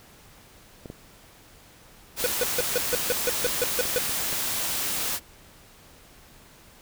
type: clicks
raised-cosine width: 2 ms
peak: -24 dBFS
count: 8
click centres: 0.858 / 0.901 / 2.602 / 2.94 / 3.122 / 3.854 / 4.094 / 4.328 s
type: noise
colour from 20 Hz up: white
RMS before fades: -28 dBFS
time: 2.16-5.2 s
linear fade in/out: 50 ms
type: tone bursts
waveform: square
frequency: 493.9 Hz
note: B4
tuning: in tune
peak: -22 dBFS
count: 11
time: 2.24-3.982 s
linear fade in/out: 0 ms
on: 22 ms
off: 150 ms
effects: pink hiss -52 dBFS RMS until 6.81 s